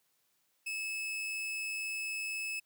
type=tone; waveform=40% pulse; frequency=2598 Hz; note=E7; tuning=26 cents flat; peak=-34 dBFS; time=0.66-2.6 s; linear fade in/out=10 ms; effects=white hiss -75 dBFS RMS until 2.65 s + high-pass 100 Hz 12 dB/octave